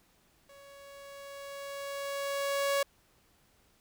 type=tone with level ramp; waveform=sawtooth; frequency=559 Hz; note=C#5; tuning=14 cents sharp; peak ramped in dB=-49 to -22 dBFS; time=0.49-2.83 s; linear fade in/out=5 ms; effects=pink hiss -67 dBFS RMS until 3.8 s